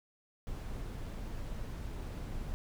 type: noise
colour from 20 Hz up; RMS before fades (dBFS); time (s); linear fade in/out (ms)
brown; -40; 0.47-2.54; 0
effects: none